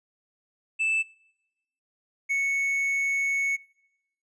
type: tone pair in turn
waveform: triangle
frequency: 2637 / 2212 Hz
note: E7 / C#7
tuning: 0 / -4 cents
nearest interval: minor third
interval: 304 cents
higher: first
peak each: -21 dBFS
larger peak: neither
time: 0.79-1.03 / 2.29-3.57 s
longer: second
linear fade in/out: 20 ms
effects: noise-tail reverb RT60 0.9 s tail -24 dB re dry + resampled to 24000 Hz